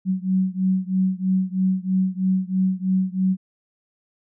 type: beating tone pair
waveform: sine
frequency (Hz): 186.3 / 189.4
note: F#3 / F#3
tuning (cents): +12 / +41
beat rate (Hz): 3.1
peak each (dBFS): -21 / -22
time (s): 0.05-3.37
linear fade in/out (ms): 50
effects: none